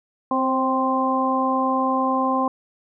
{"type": "harmonic tone with a mistuned harmonic", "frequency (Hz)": 261.3, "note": "C4", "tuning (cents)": -2, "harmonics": [1, 2, 3, 4], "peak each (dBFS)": [-23, -26, -25, -22], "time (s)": [0.31, 2.48], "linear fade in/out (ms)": 2, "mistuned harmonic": 2, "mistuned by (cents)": 24, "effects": []}